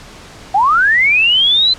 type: linear sweep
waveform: sine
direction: up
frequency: 737 to 4100 Hz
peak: -8 dBFS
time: 0.54-1.74 s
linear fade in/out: 10 ms
effects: pink hiss -36 dBFS RMS until 1.78 s + low-pass 7000 Hz 12 dB/octave